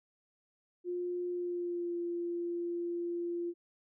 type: tone with pitch glide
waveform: sine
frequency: 354.9 to 345.2 Hz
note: F4 to F4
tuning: +28 to -20 cents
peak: -33 dBFS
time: 0.84-3.54 s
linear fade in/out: 50 ms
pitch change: -48 cents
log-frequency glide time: 1.29-1.97 s
effects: none